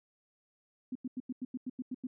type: tone bursts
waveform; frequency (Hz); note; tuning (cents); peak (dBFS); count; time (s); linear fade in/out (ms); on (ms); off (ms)
sine; 253.6; B3; +46; -34; 10; 0.92-2.07; 5; 34; 90
effects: none